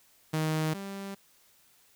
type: tone pair in turn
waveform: sawtooth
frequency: 156.7 / 196.94 Hz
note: D#3 / G3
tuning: +13 / +8 cents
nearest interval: major third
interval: 395 cents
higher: second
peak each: -23 / -33 dBFS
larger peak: first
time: 0.33-0.74 / 0.74-1.15 s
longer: neither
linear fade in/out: 10 ms
effects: white hiss -63 dBFS RMS until 1.95 s